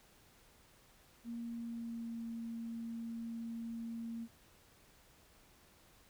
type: tone with pitch glide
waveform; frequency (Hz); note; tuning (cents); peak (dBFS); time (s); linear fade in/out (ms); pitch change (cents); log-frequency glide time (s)
sine; 233.8 to 229.9; A#3 to A#3; +5 to -24; -40; 1.24-4.28; 50; -29; 1.41-2.26
effects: pink hiss -65 dBFS RMS until 6.09 s